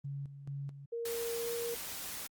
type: tone with tremolo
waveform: sine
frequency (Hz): 140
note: C#3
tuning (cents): +18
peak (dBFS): -37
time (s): 0.04-0.86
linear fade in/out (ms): 10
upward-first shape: square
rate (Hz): 2.3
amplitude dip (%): 65
type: tone with pitch glide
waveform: sine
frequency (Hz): 466.2 to 469.4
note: A#4 to A#4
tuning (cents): 0 to +12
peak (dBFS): -35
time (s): 0.92-1.75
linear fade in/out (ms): 10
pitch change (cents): +12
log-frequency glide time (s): 1.43-1.48
type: noise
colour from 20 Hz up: white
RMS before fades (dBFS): -42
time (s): 1.05-2.27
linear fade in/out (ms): 5
effects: Opus 32 kbps